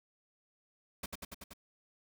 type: noise with echo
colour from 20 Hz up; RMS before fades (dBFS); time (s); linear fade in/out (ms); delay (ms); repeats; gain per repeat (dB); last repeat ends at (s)
pink; -40; 1.03-1.06; 5; 95; 5; -2; 1.535
effects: none